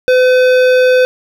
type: tone with hard clipping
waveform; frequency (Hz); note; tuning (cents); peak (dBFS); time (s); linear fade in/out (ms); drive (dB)
sine; 507; B4; +45; -8; 0.08-1.05; 0; 14
effects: none